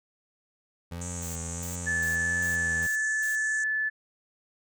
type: tone with vibrato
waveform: 25% pulse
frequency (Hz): 85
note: F2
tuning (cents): -46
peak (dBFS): -31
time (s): 0.91-2.87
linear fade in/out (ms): 10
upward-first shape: triangle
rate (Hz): 1.5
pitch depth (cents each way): 66
type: band-pass noise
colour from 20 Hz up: white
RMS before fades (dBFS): -40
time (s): 1.01-3.64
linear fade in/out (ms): 5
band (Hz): 6100 to 8400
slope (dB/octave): 96
type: noise bursts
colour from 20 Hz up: blue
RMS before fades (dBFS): -43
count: 6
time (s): 1.22-3.36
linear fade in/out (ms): 10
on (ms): 140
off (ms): 260
type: tone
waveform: sine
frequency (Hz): 1738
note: A6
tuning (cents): -22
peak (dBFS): -25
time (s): 1.86-3.9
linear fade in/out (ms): 20
effects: none